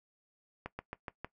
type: slowing click train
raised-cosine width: 0.5 ms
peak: -24 dBFS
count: 5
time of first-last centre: 0.66-1.246 s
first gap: 130 ms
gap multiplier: 1.08
effects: noise-tail reverb RT60 0.1 s tail -18 dB re dry